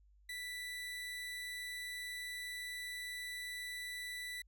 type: tone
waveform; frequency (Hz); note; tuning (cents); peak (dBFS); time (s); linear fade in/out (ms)
30% pulse; 1975.5; B6; 0; -39; 0.29-4.42; 5
effects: added 50 Hz sine -63 dBFS peak until 4.47 s